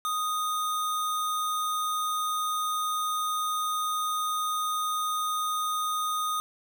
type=tone with sample-and-hold; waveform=sine; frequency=1244.5 Hz; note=D#6; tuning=in tune; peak=-26 dBFS; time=0.05-6.4 s; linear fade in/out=0 ms; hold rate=4900 Hz; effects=none